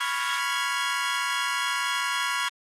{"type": "chord", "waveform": "25% pulse", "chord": "C# dominant seventh", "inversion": "third", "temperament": "equal", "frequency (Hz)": [987.8, 1108.7, 1396.9, 1661.2], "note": ["B5", "C#6", "E#6", "G#6"], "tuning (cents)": [0, 0, 0, 0], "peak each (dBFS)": -27, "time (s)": [0, 2.49], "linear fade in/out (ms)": 10, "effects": ["low-pass 10000 Hz 12 dB/octave", "Opus 24 kbps"]}